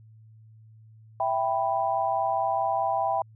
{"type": "chord", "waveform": "sine", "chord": "E minor", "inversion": "none", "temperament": "equal", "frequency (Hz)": [659.3, 784, 987.8], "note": ["E5", "G5", "B5"], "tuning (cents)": [0, 0, 0], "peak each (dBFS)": [-28, -26, -29], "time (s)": [1.2, 3.22], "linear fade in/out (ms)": 2, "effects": ["added 110 Hz sine -49 dBFS peak until 3.35 s"]}